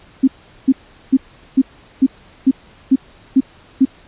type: tone bursts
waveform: sine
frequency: 265.1 Hz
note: C4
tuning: 23 cents sharp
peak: -6 dBFS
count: 9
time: 0.23-3.853 s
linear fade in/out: 10 ms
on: 47 ms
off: 400 ms
effects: pink hiss -46 dBFS RMS until 4.07 s + resampled to 8000 Hz